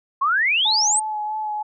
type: exponential sweep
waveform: sine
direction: up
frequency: 1046.5 to 8870 Hz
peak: -16 dBFS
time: 0.21-1 s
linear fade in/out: 10 ms
type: tone with vibrato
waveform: sine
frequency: 854 Hz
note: G#5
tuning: 48 cents sharp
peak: -23 dBFS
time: 0.65-1.63 s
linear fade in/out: 10 ms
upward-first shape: sine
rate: 3.1 Hz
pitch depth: 23 cents each way
effects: none